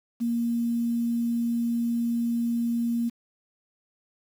sine tone with quantisation, 234.6 Hz, A#3, 11 cents sharp, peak -23 dBFS, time 0.2-3.1 s, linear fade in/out 20 ms, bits 8, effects none

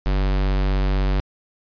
square tone, 48 Hz, G1, 36 cents flat, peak -18 dBFS, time 0.06-1.2 s, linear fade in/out 0 ms, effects resampled to 11025 Hz

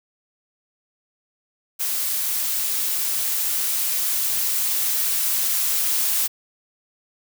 blue noise with level ramp, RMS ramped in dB -24 to -21 dBFS, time 1.79-6.28 s, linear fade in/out 20 ms, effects none

